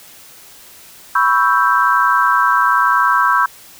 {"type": "chord", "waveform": "sine", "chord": "C# half-diminished seventh", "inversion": "third", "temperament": "equal", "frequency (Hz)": [987.8, 1108.7, 1318.5, 1568], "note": ["B5", "C#6", "E6", "G6"], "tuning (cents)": [0, 0, 0, 0], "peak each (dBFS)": -16, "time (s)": [1.15, 3.46], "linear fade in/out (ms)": 5, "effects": ["white hiss -41 dBFS RMS until 3.79 s"]}